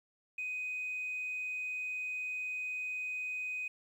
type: tone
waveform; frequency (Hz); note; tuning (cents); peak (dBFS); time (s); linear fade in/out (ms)
sine; 2502; D#7; +9; -34; 0.38-3.68; 5
effects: tanh soft clip ceiling -32 dBFS + 11-bit